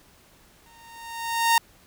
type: tone with exponential growth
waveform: sawtooth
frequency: 923 Hz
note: A#5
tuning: 17 cents flat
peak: -11 dBFS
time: 0.66-1.58 s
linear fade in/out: 2 ms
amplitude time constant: 200 ms
effects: pink hiss -56 dBFS RMS until 1.86 s